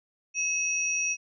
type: tone pair together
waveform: sine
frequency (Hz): 2577 / 5765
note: E7 / F#8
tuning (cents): -40 / -46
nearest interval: octave + major second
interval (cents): 1394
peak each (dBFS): -28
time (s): 0.34-1.17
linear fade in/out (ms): 50
effects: none